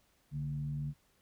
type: tone with frequency modulation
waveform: sine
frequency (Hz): 145.2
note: D3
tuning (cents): -19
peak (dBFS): -34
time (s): 0.31-0.94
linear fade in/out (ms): 50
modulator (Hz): 82.4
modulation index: 0.45
effects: pink hiss -71 dBFS RMS until 1.21 s